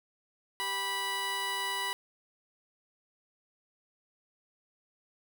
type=tone pair together; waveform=15% pulse; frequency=392 / 982.7 Hz; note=G4 / B5; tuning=0 / -9 cents; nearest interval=octave + major third; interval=1591 cents; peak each=-36 / -25 dBFS; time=0.6-1.93 s; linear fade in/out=0 ms; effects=none